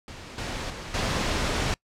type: noise with level steps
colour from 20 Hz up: pink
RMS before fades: -41 / -32 / -37 / -26 dBFS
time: 0.08-1.74 s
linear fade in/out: 0 ms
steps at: 0.38 / 0.7 / 0.94 s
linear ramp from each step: 2 ms
effects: noise-tail reverb RT60 0.1 s tail -25 dB re dry + low-pass 6000 Hz 12 dB/octave